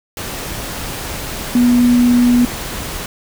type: tone in noise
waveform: sine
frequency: 243.6 Hz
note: B3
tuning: 24 cents flat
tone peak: -8 dBFS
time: 1.55-2.45 s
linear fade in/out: 2 ms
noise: pink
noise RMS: -25 dBFS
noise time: 0.17-3.06 s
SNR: +14 dB
effects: none